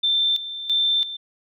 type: tone with tremolo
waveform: sine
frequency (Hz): 3562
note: A7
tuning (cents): +21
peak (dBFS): -17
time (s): 0.03-1.17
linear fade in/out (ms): 10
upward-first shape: square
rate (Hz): 1.5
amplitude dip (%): 75
effects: none